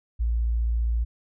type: tone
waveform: sine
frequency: 57.5 Hz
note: A#1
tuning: 23 cents flat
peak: -21 dBFS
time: 0.19-1.05 s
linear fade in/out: 20 ms
effects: none